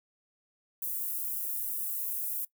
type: high-pass noise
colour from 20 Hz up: pink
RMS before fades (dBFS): -34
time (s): 0.82-2.45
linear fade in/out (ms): 5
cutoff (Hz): 12000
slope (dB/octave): 24
effects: noise-tail reverb RT60 0.1 s tail -20 dB re dry